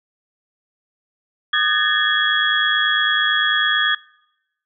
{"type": "tone cluster", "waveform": "sine", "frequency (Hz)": [1225, 1532, 1691, 1800, 3328], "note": ["D#6", "G6", "G#6", "A6", "G#7"], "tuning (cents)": [-27, -40, 31, 39, 3], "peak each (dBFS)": [-23, -26, -20, -23, -19], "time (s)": [1.53, 3.95], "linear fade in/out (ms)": 5, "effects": ["noise-tail reverb RT60 0.9 s tail -24 dB re dry"]}